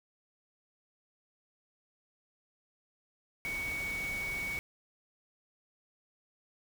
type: tone in noise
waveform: sine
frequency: 2237 Hz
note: C#7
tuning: 15 cents sharp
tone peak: -34 dBFS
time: 3.45-4.59 s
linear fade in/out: 0 ms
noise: pink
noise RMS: -44 dBFS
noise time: 3.45-4.59 s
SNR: +7 dB
effects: none